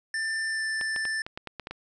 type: tone with pitch glide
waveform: square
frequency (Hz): 1782 to 1767.6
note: A6 to A6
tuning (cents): +22 to +7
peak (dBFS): -28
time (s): 0.14-1.22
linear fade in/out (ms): 2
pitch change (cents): -15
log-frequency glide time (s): 0.49-0.64
type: clicks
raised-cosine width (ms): 0.3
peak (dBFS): -20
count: 9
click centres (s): 0.812 / 0.962 / 1.053 / 1.265 / 1.375 / 1.473 / 1.597 / 1.671 / 1.71
effects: resampled to 22050 Hz